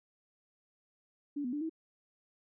sine tone with pitch steps, 288.3 / 246.5 / 293.8 / 321.9 Hz, D4 / B3 / D4 / E4, -32 / -3 / +1 / -41 cents, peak -33 dBFS, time 1.36-1.696 s, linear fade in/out 10 ms, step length 84 ms, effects none

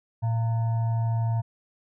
sine tone with frequency modulation, 114.1 Hz, A#2, 37 cents flat, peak -22 dBFS, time 0.22-1.42 s, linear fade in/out 20 ms, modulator 802 Hz, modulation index 0.29, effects none

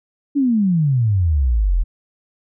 sine exponential sweep, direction down, 293.7 to 38.48 Hz, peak -13 dBFS, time 0.35-1.84 s, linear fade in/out 20 ms, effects none

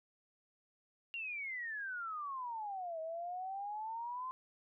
sine exponential two-way sweep, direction down then up, 2803 to 634 to 1045 Hz, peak -39 dBFS, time 1.14-4.31 s, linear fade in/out 0 ms, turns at 3 s, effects none

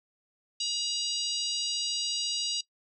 harmonic tone with a mistuned harmonic, 954 Hz, A#5, 40 cents sharp, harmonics 3 / 4 / 5 / 6 / 7 / 8, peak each -35 / -35 / -33 / -39 / -42 / -40 dBFS, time 0.6-2.61 s, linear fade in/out 5 ms, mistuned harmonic 8, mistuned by +64 cents, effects noise-tail reverb RT60 0.1 s tail -20 dB re dry

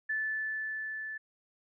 sine tone with level ramp, 1747 Hz, A6, 13 cents flat, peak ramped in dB -29 to -37 dBFS, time 0.09-1.18 s, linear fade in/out 10 ms, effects none

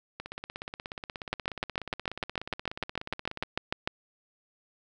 two click trains, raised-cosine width 0.3 ms, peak -21 / -12 dBFS, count 55 / 18, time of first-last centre 0.2-3.434 / 1.33-3.875 s, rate 16.7 / 6.68 Hz, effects none

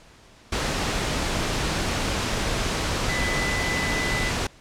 sine tone in noise, 2000 Hz, B6, 21 cents sharp, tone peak -27 dBFS, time 3.09-4.3 s, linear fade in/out 5 ms, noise pink, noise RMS -25 dBFS, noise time 0.52-4.47 s, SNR -5 dB, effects pink hiss -51 dBFS RMS until 4.6 s + low-pass 7000 Hz 12 dB/octave

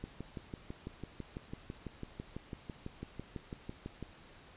click train, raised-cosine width 3 ms, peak -28 dBFS, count 25, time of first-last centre 0.04-4.027 s, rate 6.02 Hz, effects pink hiss -57 dBFS RMS until 4.56 s + resampled to 8000 Hz

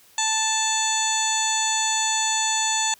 harmonic tone with a mistuned harmonic, 880 Hz, A5, in tune, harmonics 1 / 2 / 3 / 4 / 5 / 7 / 8 / 9, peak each -26 / -31 / -32 / -28 / -32 / -30 / -25 / -32 dBFS, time 0.18-2.94 s, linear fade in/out 2 ms, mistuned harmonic 8, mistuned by -24 cents, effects white hiss -54 dBFS RMS until 2.99 s

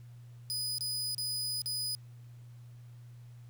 sawtooth tone with dropouts, 4978 Hz, D#8, in tune, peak -30 dBFS, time 0.5-1.95 s, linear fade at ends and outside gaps 0 ms, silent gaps 0.783-0.808 / 1.147-1.181 / 1.618-1.659 s, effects added 120 Hz sine -48 dBFS peak until 3.49 s + pink hiss -68 dBFS RMS until 3.49 s

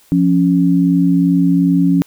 sine tone pair together, 174.61 / 277.2 Hz, F3 / C#4, 0 / 0 cents, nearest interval minor sixth, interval 800 cents, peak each -12 dBFS, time 0.12-2.02 s, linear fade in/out 0 ms, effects white hiss -50 dBFS RMS until 2.06 s

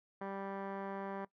15% pulse tone with low-pass filter, 196 Hz, G3, in tune, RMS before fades -42 dBFS, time 0.21-1.25 s, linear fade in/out 5 ms, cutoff 1300 Hz, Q 5.1, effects noise-tail reverb RT60 0.1 s tail -19 dB re dry

